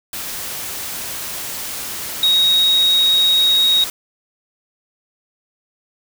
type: tone in noise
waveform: sine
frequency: 3776 Hz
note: A#7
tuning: 22 cents sharp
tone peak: -11 dBFS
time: 2.23-3.84 s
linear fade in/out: 2 ms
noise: white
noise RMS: -27 dBFS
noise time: 0.13-3.9 s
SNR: +13 dB
effects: none